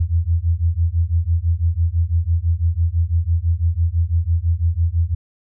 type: beating tone pair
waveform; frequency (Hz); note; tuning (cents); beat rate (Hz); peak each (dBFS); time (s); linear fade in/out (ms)
sine; 81.2 / 87.2; E2 / F2; -26 / -2; 6; -18; 0-5.15; 10
effects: none